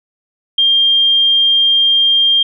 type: tone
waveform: sine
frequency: 3200 Hz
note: G7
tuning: 35 cents sharp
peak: -8 dBFS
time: 0.58-2.43 s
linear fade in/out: 5 ms
effects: none